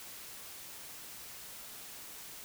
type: silence
effects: white hiss -48 dBFS RMS until 2.44 s